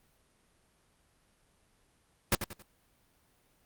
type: noise with echo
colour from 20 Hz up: pink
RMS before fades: -25 dBFS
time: 2.32-2.35 s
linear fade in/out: 2 ms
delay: 91 ms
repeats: 3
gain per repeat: -9 dB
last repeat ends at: 2.623 s
effects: pink hiss -69 dBFS RMS until 3.65 s + Opus 32 kbps